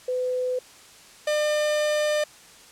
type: tone pair in turn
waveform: sine / 45% pulse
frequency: 504 / 601.7 Hz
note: B4 / D5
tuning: +35 / +42 cents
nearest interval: minor third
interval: 307 cents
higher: second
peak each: -23 / -21 dBFS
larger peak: second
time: 0.08-0.59 / 1.27-2.24 s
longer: second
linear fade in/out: 5 ms
effects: white hiss -49 dBFS RMS until 2.71 s + low-pass 9000 Hz 12 dB/octave